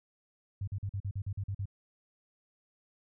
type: tone bursts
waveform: sine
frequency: 98.7 Hz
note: G2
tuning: 12 cents sharp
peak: -32 dBFS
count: 10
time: 0.61-1.656 s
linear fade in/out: 5 ms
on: 65 ms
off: 44 ms
effects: none